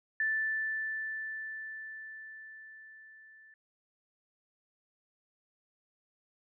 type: tone with level ramp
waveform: sine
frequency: 1760 Hz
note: A6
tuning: in tune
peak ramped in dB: -27 to -55 dBFS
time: 0.2-3.54 s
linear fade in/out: 2 ms
effects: none